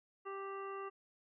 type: harmonic tone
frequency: 392 Hz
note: G4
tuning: in tune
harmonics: 1 / 2 / 3 / 4 / 5 / 7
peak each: -44 / -53 / -45 / -59 / -57 / -58 dBFS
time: 0.25-0.9 s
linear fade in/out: 20 ms
effects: none